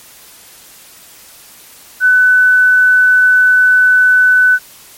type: tone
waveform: sine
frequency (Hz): 1500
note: F#6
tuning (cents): +23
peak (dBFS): -5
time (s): 2-4.59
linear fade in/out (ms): 50
effects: white hiss -39 dBFS RMS until 4.97 s + MP3 64 kbps